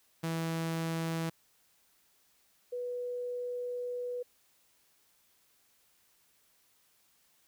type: tone pair in turn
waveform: sawtooth / sine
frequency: 163.9 / 491.1 Hz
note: E3 / B4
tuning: -10 / -10 cents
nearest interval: octave + perfect fifth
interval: 1900 cents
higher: second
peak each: -28 / -34 dBFS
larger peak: first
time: 0.23-1.3 / 2.72-4.23 s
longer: second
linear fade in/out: 10 ms
effects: white hiss -69 dBFS RMS until 7.47 s